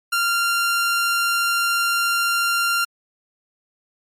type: tone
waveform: sawtooth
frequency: 1387 Hz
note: F6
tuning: 12 cents flat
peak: -14 dBFS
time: 0.12-2.85 s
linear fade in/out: 10 ms
effects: MP3 64 kbps